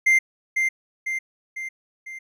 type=tone with echo; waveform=triangle; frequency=2093 Hz; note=C7; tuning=in tune; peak=-12 dBFS; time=0.06-0.19 s; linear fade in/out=10 ms; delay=500 ms; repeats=4; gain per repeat=-5 dB; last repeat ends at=2.19 s; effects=none